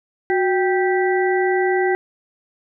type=harmonic tone with a mistuned harmonic; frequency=392 Hz; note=G4; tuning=in tune; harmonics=1 / 2 / 4 / 5; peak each=-17 / -22 / -27 / -25 dBFS; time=0.3-1.95 s; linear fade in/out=0 ms; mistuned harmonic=1; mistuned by=-110 cents; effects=none